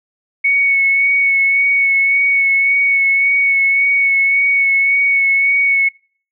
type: tone with vibrato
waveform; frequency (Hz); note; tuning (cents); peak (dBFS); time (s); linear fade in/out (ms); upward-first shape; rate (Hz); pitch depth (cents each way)
sine; 2217; C#7; 0; -10; 0.44-5.89; 10; sine; 1.8; 18
effects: noise-tail reverb RT60 0.5 s tail -26 dB re dry